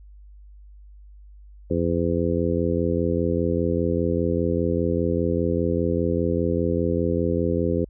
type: harmonic tone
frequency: 85 Hz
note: F2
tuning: 46 cents flat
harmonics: 1 / 2 / 3 / 4 / 5 / 6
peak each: -27 / -27 / -27 / -27 / -27 / -27 dBFS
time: 1.7-7.85 s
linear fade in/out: 10 ms
effects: added 50 Hz sine -43 dBFS peak until 7.89 s